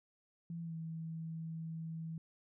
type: tone with pitch glide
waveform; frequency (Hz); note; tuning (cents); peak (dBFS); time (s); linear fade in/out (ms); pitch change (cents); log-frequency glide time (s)
sine; 167.8 to 162.37; E3 to E3; +31 to -26; -40; 0.5-2.18; 2; -57; 0.62-0.75
effects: none